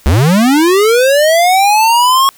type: linear sweep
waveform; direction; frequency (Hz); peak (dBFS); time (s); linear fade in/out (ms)
square; up; 61.74 to 1100; -7; 0.06-2.29; 0
effects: white hiss -44 dBFS RMS until 2.37 s